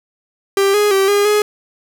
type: tone with pitch steps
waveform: 45% pulse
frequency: 393.8 / 415.7 / 388.2 / 407.3 / 419.1 Hz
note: G4 / G#4 / G4 / G#4 / G#4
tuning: +8 / +2 / -17 / -34 / +16 cents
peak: -11 dBFS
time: 0.57-1.42 s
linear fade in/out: 2 ms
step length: 170 ms
effects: 8-bit